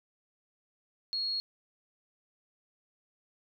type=tone; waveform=sine; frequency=4305 Hz; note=C8; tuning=49 cents sharp; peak=-30 dBFS; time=1.13-1.4 s; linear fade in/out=0 ms; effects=none